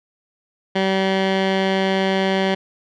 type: tone with low-pass filter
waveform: 15% pulse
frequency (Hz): 191.7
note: G3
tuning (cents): -38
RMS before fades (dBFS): -19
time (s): 0.75-2.55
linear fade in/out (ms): 10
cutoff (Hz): 3200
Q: 1.6
effects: none